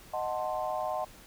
sine chord, D# diminished seventh, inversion none, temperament equal, 622.3 / 740 / 880 / 1046.5 Hz, D#5 / F#5 / A5 / C6, 0 / 0 / 0 / 0 cents, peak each -34 / -34 / -38 / -38 dBFS, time 0.13-1.05 s, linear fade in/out 10 ms, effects pink hiss -53 dBFS RMS until 1.26 s

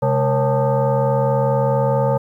sine tone with frequency modulation, 207.7 Hz, G#3, in tune, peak -14 dBFS, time 0.02-2.18 s, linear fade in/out 10 ms, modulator 340 Hz, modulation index 2, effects 9-bit

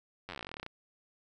slowing click train, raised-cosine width 0.3 ms, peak -25 dBFS, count 20, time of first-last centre 0.29-0.664 s, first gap 10 ms, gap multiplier 1.07, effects none

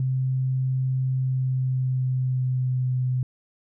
sine tone with pitch glide, 130.4 to 127.35 Hz, C3 to C3, -5 to -46 cents, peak -21 dBFS, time 0-3.23 s, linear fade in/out 2 ms, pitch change -41 cents, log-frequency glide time 1.15-2.97 s, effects none

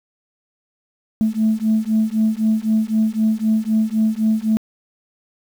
sine beating tone pair, 217 / 220.9 Hz, A3 / A3, -24 / +7 cents, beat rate 3.9 Hz, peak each -17 dBFS, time 1.21-4.57 s, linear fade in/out 0 ms, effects tanh soft clip ceiling -9 dBFS + 7-bit

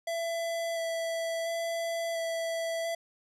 square tone with vibrato, 665 Hz, E5, 15 cents sharp, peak -31 dBFS, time 0.07-2.95 s, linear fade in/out 5 ms, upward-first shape square, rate 0.72 Hz, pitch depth 10 cents each way, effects low-pass 12000 Hz 12 dB/octave

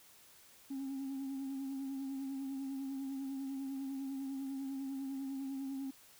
sine tone with vibrato, 270.7 Hz, C#4, 41 cents flat, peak -36 dBFS, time 0.7-5.91 s, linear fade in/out 10 ms, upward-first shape triangle, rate 10 Hz, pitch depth 42 cents each way, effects tanh soft clip ceiling -36 dBFS + white hiss -61 dBFS RMS until 6.19 s

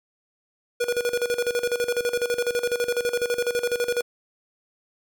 square tone with tremolo, 482.9 Hz, B4, 39 cents flat, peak -21 dBFS, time 0.8-4.02 s, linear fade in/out 10 ms, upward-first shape square, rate 12 Hz, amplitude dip 75%, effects none

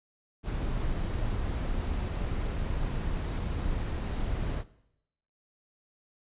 brown noise, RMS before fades -31 dBFS, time 0.43-4.64 s, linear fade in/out 50 ms, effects noise-tail reverb RT60 0.8 s tail -18 dB re dry + resampled to 8000 Hz

